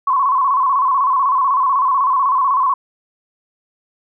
sine tone with vibrato, 1067 Hz, C6, 34 cents sharp, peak -12 dBFS, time 0.07-2.74 s, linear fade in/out 5 ms, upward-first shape square, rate 16 Hz, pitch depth 78 cents each way, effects none

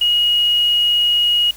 sine tone with quantisation, 2891 Hz, F#7, 41 cents flat, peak -12 dBFS, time 0.01-1.51 s, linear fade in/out 5 ms, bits 6, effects added 50 Hz sine -44 dBFS peak until 1.56 s + white hiss -41 dBFS RMS until 1.56 s

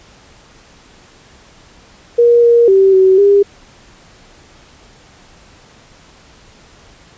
sine tone with pitch steps, 474.3 / 471 / 386.5 / 378.4 / 402 Hz, A#4 / A#4 / G4 / F#4 / G4, +30 / +18 / -24 / +39 / +44 cents, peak -5 dBFS, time 2.18-3.43 s, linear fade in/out 10 ms, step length 250 ms, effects pink hiss -44 dBFS RMS until 7.17 s + resampled to 16000 Hz

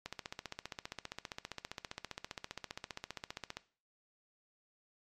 click train, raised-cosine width 0.2 ms, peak -23 dBFS, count 54, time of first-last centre 0.06-3.57 s, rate 15.1 Hz, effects noise-tail reverb RT60 0.4 s tail -17 dB re dry + MP3 64 kbps

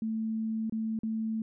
sine tone with dropouts, 221.4 Hz, A3, 11 cents sharp, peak -29 dBFS, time 0.02-1.42 s, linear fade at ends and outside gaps 2 ms, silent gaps 0.697-0.723 / 0.99-1.033 s, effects none

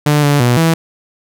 sawtooth tone with pitch steps, 148.2 / 144.3 / 121.9 / 163.8 Hz, D3 / D3 / B2 / E3, +16 / -30 / -22 / -11 cents, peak -5 dBFS, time 0.06-0.74 s, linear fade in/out 5 ms, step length 170 ms, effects none

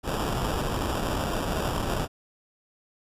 pink noise with sample-and-hold, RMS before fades -28 dBFS, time 0.03-2.08 s, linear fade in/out 50 ms, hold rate 2100 Hz, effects resampled to 32000 Hz

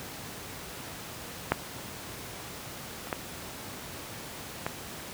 clicks, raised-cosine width 0.5 ms, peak -7 / -26 / -13 / -14 dBFS, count 4, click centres 1.52 / 3.072 / 3.128 / 4.665 s, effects pink hiss -41 dBFS RMS until 5.13 s + high-pass 80 Hz 12 dB/octave

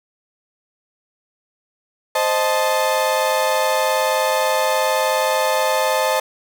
35% pulse chord, A diminished, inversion first, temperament equal with one note detuned, 523.3 / 622.3 / 875.9 Hz, C5 / Eb5 / A5, 0 / 0 / -8 cents, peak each -19 dBFS, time 2.15-6.2 s, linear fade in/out 5 ms, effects none

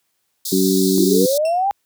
pink high-pass noise, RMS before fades -25 dBFS, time 0.45-1.38 s, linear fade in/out 5 ms, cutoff 3700 Hz, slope 96 dB/octave
harmonic tone, 94.8 Hz, F#2, 43 cents sharp, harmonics 2 / 3 / 4, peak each -18 / -18 / -18 dBFS, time 0.52-1.26 s, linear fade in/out 5 ms
sine linear sweep, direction up, 311.9 to 815 Hz, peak -15 dBFS, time 0.98-1.71 s, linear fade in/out 0 ms
20% pulse tone with exponential decay, 2710 Hz, E7, 47 cents sharp, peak -24 dBFS, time 1.45-1.68 s, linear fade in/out 2 ms, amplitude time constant 49 ms
effects white hiss -69 dBFS RMS until 1.85 s + high-pass 60 Hz 12 dB/octave

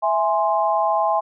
sine chord, E augmented, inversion none, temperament equal, 659.3 / 830.6 / 1046.5 Hz, E5 / G#5 / B#5, 0 / 0 / 0 cents, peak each -21 / -20 / -22 dBFS, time 0.02-1.21 s, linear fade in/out 20 ms, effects none

